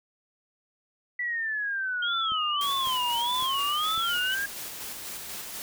sine exponential two-way sweep, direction down then up, 1975.5 to 930 to 1642 Hz, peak -27 dBFS, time 1.19-4.46 s, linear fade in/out 5 ms, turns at 3.18 s
sine tone with vibrato, 3136 Hz, G7, in tune, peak -28 dBFS, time 2.02-4.35 s, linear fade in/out 10 ms, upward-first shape sine, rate 1.7 Hz, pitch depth 190 cents each way
click train, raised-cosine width 3 ms, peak -33 dBFS, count 4, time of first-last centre 2.32-3.977 s, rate 1.81 Hz
white noise with tremolo, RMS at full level -37 dBFS, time 2.61-5.62 s, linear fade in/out 0 ms, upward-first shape square, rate 4.1 Hz, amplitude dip 25%
effects none

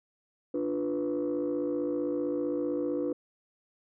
sine chord, B diminished, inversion first, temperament equal, 293.7 / 349.2 / 493.9 Hz, D4 / F4 / B4, 0 / 0 / 0 cents, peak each -30 / -32 / -31 dBFS, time 0.54-3.13 s, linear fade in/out 5 ms, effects tanh soft clip ceiling -23 dBFS

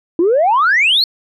sine exponential sweep, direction up, 321.1 to 4468 Hz, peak -8 dBFS, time 0.19-1.04 s, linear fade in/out 2 ms, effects tanh soft clip ceiling -6 dBFS

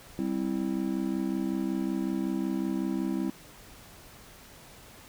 triangle chord, C major, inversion second, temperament just, 196.22 / 261.6 / 327 Hz, G3 / C4 / E4, +2 / 0 / -14 cents, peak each -30 dBFS, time 0.19-3.3 s, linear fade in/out 0 ms, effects pink hiss -51 dBFS RMS until 5.08 s

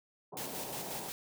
white band-pass noise, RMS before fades -45 dBFS, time 0.32-1.1 s, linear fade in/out 10 ms, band 120 to 960 Hz, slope 48 dB/octave
white noise with tremolo, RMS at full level -41 dBFS, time 0.37-1.12 s, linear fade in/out 0 ms, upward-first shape square, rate 5.6 Hz, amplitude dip 35%
effects none

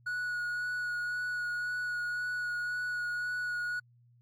triangle tone with vibrato, 1460 Hz, F#6, 24 cents flat, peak -30 dBFS, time 0.06-3.8 s, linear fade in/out 10 ms, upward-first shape sine, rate 1.9 Hz, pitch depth 14 cents each way, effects added 120 Hz sine -60 dBFS peak until 4.21 s + AAC 64 kbps

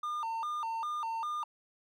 triangle tone with vibrato, 1046.5 Hz, C6, in tune, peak -31 dBFS, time 0.03-1.44 s, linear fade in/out 5 ms, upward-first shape square, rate 2.5 Hz, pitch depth 250 cents each way, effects none

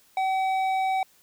sine tone with hard clipping, 762 Hz, G5, 49 cents flat, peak -24 dBFS, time 0.17-1.03 s, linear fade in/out 2 ms, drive 8 dB, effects white hiss -60 dBFS RMS until 1.22 s

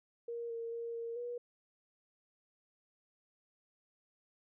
sine tone with pitch steps, 469.2 / 461.2 / 465.8 / 463.3 / 482.4 Hz, A#4 / A#4 / A#4 / A#4 / B4, +11 / -19 / -1 / -11 / -41 cents, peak -38 dBFS, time 0.28-1.38 s, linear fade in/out 5 ms, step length 220 ms, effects none

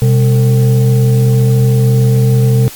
sine tone with frequency modulation, 125.7 Hz, B2, 31 cents sharp, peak -6 dBFS, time 0.02-2.68 s, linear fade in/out 0 ms, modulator 325 Hz, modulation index 0.52, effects white hiss -31 dBFS RMS until 2.75 s + Opus 48 kbps

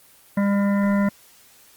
harmonic tone, 200.7 Hz, G3, 41 cents sharp, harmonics 1 / 3 / 5 / 7 / 9 / 10, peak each -17 / -27 / -31 / -34 / -36 / -37 dBFS, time 0.37-1.09 s, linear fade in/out 5 ms, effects white hiss -52 dBFS RMS until 1.76 s + Opus 24 kbps

